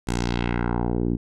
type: tone with low-pass filter sweep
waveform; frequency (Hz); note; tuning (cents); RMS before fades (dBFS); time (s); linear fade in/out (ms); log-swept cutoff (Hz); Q
10% pulse; 59.3; A#1; +30; -24; 0.07-1.17; 10; 9800 to 260; 1.7
effects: none